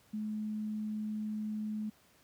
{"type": "tone", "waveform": "sine", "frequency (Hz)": 213.8, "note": "A3", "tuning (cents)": -49, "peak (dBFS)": -34, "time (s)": [0.13, 1.9], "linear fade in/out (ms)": 10, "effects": ["pink hiss -65 dBFS RMS until 2.23 s", "high-pass 80 Hz 12 dB/octave"]}